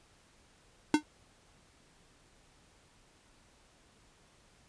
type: tone with exponential decay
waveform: square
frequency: 302.1 Hz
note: D4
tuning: 49 cents sharp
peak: -19 dBFS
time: 0.94-1.03 s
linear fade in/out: 2 ms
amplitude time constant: 18 ms
effects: pink hiss -64 dBFS RMS until 4.68 s + resampled to 22050 Hz